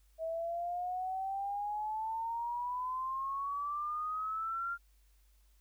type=exponential sweep; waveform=sine; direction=up; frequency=643 to 1400 Hz; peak=-34 dBFS; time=0.18-4.78 s; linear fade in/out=50 ms; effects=added 50 Hz sine -63 dBFS peak until 5.6 s + white hiss -74 dBFS RMS until 5.6 s